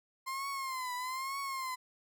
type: tone with vibrato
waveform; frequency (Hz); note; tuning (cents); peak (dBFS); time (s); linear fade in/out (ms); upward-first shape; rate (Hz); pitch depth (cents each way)
35% pulse; 1048; C6; +2; -34; 0.26-1.76; 20; triangle; 1.1; 110
effects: none